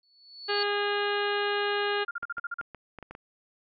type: tone with exponential growth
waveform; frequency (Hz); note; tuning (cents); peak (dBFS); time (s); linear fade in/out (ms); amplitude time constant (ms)
sine; 4435; C#8; 0; -27; 0.03-0.63; 2; 130
type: harmonic tone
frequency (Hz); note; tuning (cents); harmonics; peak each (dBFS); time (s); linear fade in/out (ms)
409.1; G#4; -26; 1 / 2 / 3 / 4 / 5 / 6 / 7 / 8 / 9 / 10; -29 / -34 / -35 / -32 / -41 / -41 / -36 / -43 / -43 / -43; 0.48-2.05; 20
type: tone bursts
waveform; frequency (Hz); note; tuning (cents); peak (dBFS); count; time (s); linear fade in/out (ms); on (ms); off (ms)
sine; 1402; F6; +6; -30; 8; 2.08-2.614; 5; 30; 42
type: clicks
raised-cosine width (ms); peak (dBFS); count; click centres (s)
0.5; -27; 8; 2.23 / 2.382 / 2.612 / 2.747 / 2.987 / 3.027 / 3.11 / 3.151
effects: none